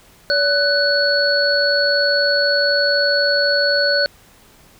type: tone cluster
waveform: sine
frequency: 573 / 1494 / 4396 Hz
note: D5 / F#6 / C#8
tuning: -43 / +16 / -15 cents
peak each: -18 dBFS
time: 0.3-4.06 s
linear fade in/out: 0 ms
effects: pink hiss -49 dBFS RMS until 4.79 s